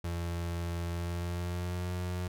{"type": "tone with pitch glide", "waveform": "35% pulse", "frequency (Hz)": [85.5, 89.8], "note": ["F2", "F2"], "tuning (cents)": [-36, 49], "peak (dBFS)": -31, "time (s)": [0.04, 2.28], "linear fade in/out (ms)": 5, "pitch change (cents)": 85, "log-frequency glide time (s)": [0.9, 1.95], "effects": []}